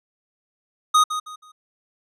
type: tone with echo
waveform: square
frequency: 1244.5 Hz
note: D#6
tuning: in tune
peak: -13 dBFS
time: 0.94-1.04 s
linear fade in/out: 10 ms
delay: 160 ms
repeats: 3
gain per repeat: -11 dB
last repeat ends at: 1.52 s
effects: low-pass 10000 Hz 12 dB/octave